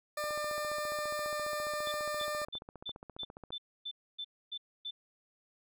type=tone; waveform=20% pulse; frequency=599 Hz; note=D5; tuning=34 cents sharp; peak=-29 dBFS; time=0.17-2.45 s; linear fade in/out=5 ms
type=click train; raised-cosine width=1 ms; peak=-33 dBFS; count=49; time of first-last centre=0.24-3.505 s; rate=14.7 Hz
type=tone bursts; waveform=sine; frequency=3533 Hz; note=A7; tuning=6 cents sharp; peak=-37 dBFS; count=10; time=1.86-4.91 s; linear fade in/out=10 ms; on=62 ms; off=270 ms
effects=none